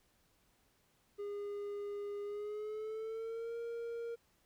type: tone with pitch glide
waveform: triangle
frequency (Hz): 408.2 to 466.2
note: G#4 to A#4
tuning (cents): -30 to 0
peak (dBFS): -37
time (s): 1.18-4.16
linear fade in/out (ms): 20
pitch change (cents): +230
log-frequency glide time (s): 2.23-3.57
effects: pink hiss -73 dBFS RMS until 4.45 s